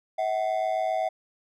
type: ring-modulated tone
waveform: triangle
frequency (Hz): 698.5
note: F5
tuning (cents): 0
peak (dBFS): -19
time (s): 0.18-1.09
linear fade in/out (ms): 10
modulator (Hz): 53.8
effects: none